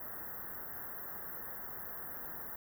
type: band-stop noise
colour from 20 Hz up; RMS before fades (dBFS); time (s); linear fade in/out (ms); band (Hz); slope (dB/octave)
white; -44; 0-2.56; 5; 1900 to 12000; 96
effects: none